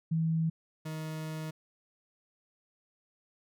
sine / 40% pulse tone pair in turn, 162.1 / 157.03 Hz, E3 / D#3, -29 / +16 cents, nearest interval minor second, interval 55 cents, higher first, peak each -26 / -35 dBFS, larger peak first, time 0.11-0.5 / 0.85-1.51 s, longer second, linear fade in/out 10 ms, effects none

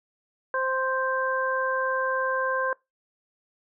harmonic tone, 523.3 Hz, C5, in tune, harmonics 1 / 2 / 3, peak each -28 / -28 / -28 dBFS, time 0.54-2.73 s, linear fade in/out 2 ms, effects noise-tail reverb RT60 0.2 s tail -23 dB re dry

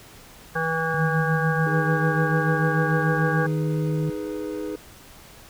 harmonic tone, 162.4 Hz, E3, 26 cents flat, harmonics 1 / 3 / 5 / 7 / 9 / 10, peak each -29 / -28 / -30 / -31 / -32 / -27 dBFS, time 0.55-3.47 s, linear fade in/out 10 ms
sine tone, 155.56 Hz, D#3, in tune, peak -22 dBFS, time 0.94-4.1 s, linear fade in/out 5 ms
triangle chord, G# minor, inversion second, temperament equal, 311.1 / 415.3 / 493.9 Hz, D#4 / G#4 / B4, 0 / 0 / 0 cents, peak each -29 / -30 / -32 dBFS, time 1.66-4.76 s, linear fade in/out 5 ms
effects pink hiss -47 dBFS RMS until 5.49 s

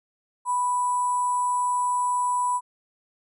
sine tone with sample-and-hold, 987.8 Hz, B5, in tune, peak -21 dBFS, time 0.45-2.61 s, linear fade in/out 50 ms, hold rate 8820 Hz, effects resampled to 32000 Hz

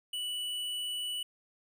triangle tone with hard clipping, 2958 Hz, F#7, 1 cent flat, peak -35 dBFS, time 0.13-1.23 s, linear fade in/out 5 ms, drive 13 dB, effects none

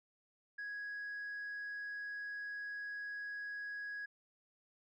sine tone, 1662 Hz, G#6, 1 cent sharp, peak -39 dBFS, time 0.58-4.06 s, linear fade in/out 10 ms, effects tanh soft clip ceiling -39 dBFS

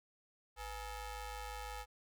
sawtooth ring-modulated tone, 443.9 Hz, A4, 15 cents sharp, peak -36 dBFS, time 0.56-1.86 s, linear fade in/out 50 ms, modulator 391 Hz, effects none

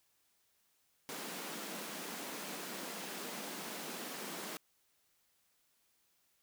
pink high-pass noise, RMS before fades -44 dBFS, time 1.09-4.57 s, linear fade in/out 0 ms, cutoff 180 Hz, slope 48 dB/octave, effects white hiss -75 dBFS RMS until 6.42 s

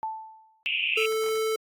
sine tone with exponential decay, 880 Hz, A5, in tune, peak -26 dBFS, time 0.03-0.63 s, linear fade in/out 0 ms, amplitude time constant 130 ms
pink band-pass noise, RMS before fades -27 dBFS, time 0.66-1.06 s, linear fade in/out 0 ms, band 2400 to 2900 Hz, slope 96 dB/octave
square tone, 440 Hz, A4, in tune, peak -25 dBFS, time 0.97-1.56 s, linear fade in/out 5 ms
effects AAC 64 kbps

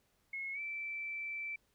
sine tone with pitch glide, 2173 to 2329 Hz, C#7 to D7, -35 to -15 cents, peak -38 dBFS, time 0.33-1.56 s, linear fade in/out 5 ms, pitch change +120 cents, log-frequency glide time 0.53-0.6 s, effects pink hiss -75 dBFS RMS until 1.74 s

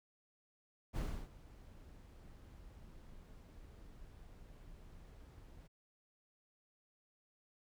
brown noise with ADSR envelope, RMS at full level -37 dBFS, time 0.93-5.68 s, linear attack 38 ms, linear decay 310 ms, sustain -19 dB, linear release 17 ms, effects none

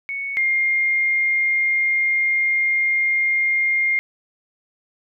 sine tone pair in turn, 2217 / 2120 Hz, C#7 / C7, 0 / +22 cents, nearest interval minor second, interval 78 cents, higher first, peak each -24 / -16 dBFS, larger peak second, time 0.09-0.37 / 0.37-3.99 s, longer second, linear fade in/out 0 ms, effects none

